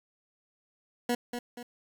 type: tone with echo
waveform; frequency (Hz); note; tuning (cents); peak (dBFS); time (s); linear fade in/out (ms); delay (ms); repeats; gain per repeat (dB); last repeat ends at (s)
20% pulse; 241.8; B3; -36; -21; 1.09-1.15; 5; 240; 2; -7; 1.63
effects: 9-bit